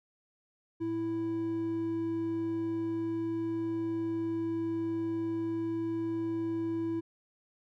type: tone pair together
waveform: triangle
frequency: 110 / 329.6 Hz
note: A2 / E4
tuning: 0 / 0 cents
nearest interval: octave + perfect fifth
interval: 1900 cents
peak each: -40 / -28 dBFS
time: 0.8-7.01 s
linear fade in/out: 20 ms
effects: tanh soft clip ceiling -22 dBFS